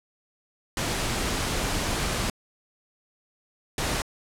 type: noise bursts at uneven times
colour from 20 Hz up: pink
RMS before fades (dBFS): -27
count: 2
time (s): 0.77-2.3 / 3.78-4.02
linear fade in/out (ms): 2
effects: low-pass 10000 Hz 12 dB/octave